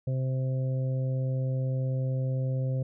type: harmonic tone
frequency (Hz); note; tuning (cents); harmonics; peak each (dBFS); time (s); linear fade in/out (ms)
130.81; C3; 0; 1 / 2 / 3 / 4 / 5; -26 / -42 / -46 / -38 / -50; 0.07-2.83; 5
effects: none